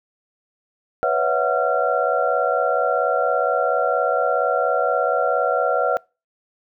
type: tone cluster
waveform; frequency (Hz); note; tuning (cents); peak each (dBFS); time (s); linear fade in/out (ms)
sine; 494.7 / 559 / 657 / 734 / 1374; B4 / C#5 / E5 / F#5 / F6; +3 / +14 / -6 / -14 / -29; -23; 1.03-5.97; 0
effects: noise-tail reverb RT60 0.3 s tail -26 dB re dry